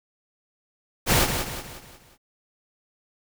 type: noise with echo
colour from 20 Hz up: pink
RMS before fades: -19 dBFS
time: 1.06-1.28 s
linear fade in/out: 50 ms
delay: 180 ms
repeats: 5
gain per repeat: -7 dB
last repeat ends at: 2.18 s
effects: none